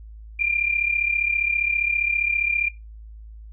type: tone pair together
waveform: sine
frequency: 2382 / 2417 Hz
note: D7 / D7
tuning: +24 / +49 cents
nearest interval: unison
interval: 25 cents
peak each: -21 / -23 dBFS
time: 0.39-2.69 s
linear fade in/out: 10 ms
effects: noise-tail reverb RT60 0.2 s tail -19 dB re dry + added 54 Hz sine -38 dBFS peak until 3.52 s